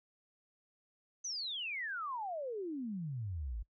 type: exponential sweep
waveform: sine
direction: down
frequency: 6272 to 49 Hz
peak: -37 dBFS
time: 1.24-3.63 s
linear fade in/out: 10 ms
effects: noise-tail reverb RT60 0.1 s tail -24 dB re dry

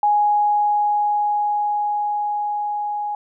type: tone with level ramp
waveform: sine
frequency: 831 Hz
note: G#5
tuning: 1 cent sharp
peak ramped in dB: -13 to -22 dBFS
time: 0.03-3.15 s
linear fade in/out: 2 ms
effects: none

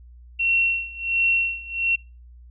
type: tone with tremolo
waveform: sine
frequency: 2724 Hz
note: F7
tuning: 44 cents flat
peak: -16 dBFS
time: 0.39-1.96 s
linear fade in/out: 10 ms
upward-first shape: sine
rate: 1.4 Hz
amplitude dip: 90%
effects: noise-tail reverb RT60 0.3 s tail -23 dB re dry + added 60 Hz sine -43 dBFS peak until 2.5 s

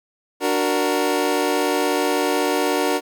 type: chord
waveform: 25% pulse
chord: D augmented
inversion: none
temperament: equal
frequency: 293.7 / 370 / 466.2 Hz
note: D4 / F#4 / A#4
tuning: 0 / 0 / 0 cents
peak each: -19 dBFS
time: 0.4-3.01 s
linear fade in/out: 50 ms
effects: none

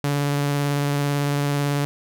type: tone with vibrato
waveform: sawtooth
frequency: 143.3 Hz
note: D3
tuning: 42 cents flat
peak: -16 dBFS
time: 0.04-1.85 s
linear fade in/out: 0 ms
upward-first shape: square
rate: 18 Hz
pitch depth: 11 cents each way
effects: none

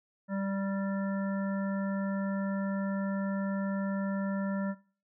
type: harmonic tone with a mistuned harmonic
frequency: 196 Hz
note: G3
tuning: in tune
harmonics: 1 / 3 / 5 / 7 / 9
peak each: -31 / -38 / -45 / -45 / -46 dBFS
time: 0.28-4.75 s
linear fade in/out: 50 ms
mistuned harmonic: 5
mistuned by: -16 cents
effects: noise-tail reverb RT60 0.4 s tail -18 dB re dry

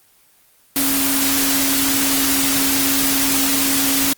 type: tone in noise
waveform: sine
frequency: 273.7 Hz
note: C#4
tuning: 22 cents flat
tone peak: -21 dBFS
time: 0.76-4.13 s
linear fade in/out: 2 ms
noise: white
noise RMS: -18 dBFS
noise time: 0.76-4.13 s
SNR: -6 dB
effects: white hiss -54 dBFS RMS until 4.17 s + Opus 24 kbps

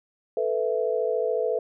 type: chord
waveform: sine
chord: A suspended second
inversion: none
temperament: equal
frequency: 440 / 493.9 / 659.3 Hz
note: A4 / B4 / E5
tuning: 0 / 0 / 0 cents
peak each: -26 / -26 / -29 dBFS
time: 0.37-1.59 s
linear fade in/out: 2 ms
effects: none

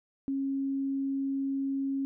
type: tone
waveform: sine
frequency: 272.7 Hz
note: C#4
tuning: 28 cents flat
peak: -28 dBFS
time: 0.28-2.05 s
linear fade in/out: 0 ms
effects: none

